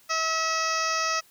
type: harmonic tone with a mistuned harmonic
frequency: 645 Hz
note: E5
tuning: 38 cents flat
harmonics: 1 / 2 / 3 / 4 / 5 / 6 / 7 / 8 / 9 / 10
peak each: -34 / -27 / -32 / -33 / -43 / -43 / -37 / -33 / -35 / -38 dBFS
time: 0.09-1.21 s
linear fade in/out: 20 ms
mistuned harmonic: 7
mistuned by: +34 cents
effects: white hiss -58 dBFS RMS until 1.3 s